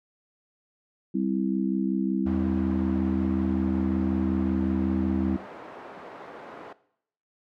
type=harmonic tone; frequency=65.41 Hz; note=C2; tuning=in tune; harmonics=3 / 4 / 5; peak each=-27 / -28 / -29 dBFS; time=1.14-5.37 s; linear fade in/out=10 ms
type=tone with vibrato; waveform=sine; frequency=81.1 Hz; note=E2; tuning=28 cents flat; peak=-31 dBFS; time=2.25-5.37 s; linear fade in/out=20 ms; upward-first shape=triangle; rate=1.2 Hz; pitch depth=17 cents each way
type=band-pass noise; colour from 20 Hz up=pink; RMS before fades=-43 dBFS; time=2.26-6.73 s; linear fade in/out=5 ms; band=370 to 1200 Hz; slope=12 dB/octave
effects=noise-tail reverb RT60 0.7 s tail -18 dB re dry